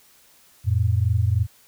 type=tone pair together; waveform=sine; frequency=89.3 / 112.51 Hz; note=F2 / A2; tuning=+39 / +39 cents; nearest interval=major third; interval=400 cents; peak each=-20 dBFS; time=0.64-1.47 s; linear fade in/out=50 ms; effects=white hiss -55 dBFS RMS until 1.67 s